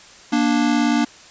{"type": "tone pair together", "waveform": "square", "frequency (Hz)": [235.3, 293.5], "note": ["A#3", "D4"], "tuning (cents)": [16, -1], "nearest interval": "major third", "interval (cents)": 383, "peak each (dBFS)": -19, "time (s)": [0.32, 1.05], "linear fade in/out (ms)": 10, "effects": ["white hiss -44 dBFS RMS until 1.3 s", "resampled to 16000 Hz"]}